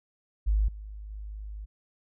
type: tone with level steps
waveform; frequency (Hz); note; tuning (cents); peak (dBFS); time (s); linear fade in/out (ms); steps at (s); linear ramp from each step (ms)
sine; 51.91; G#1; 0; -21 / -38 / -36; 0.46-1.66; 20; 0.68 / 1.1; 5
effects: none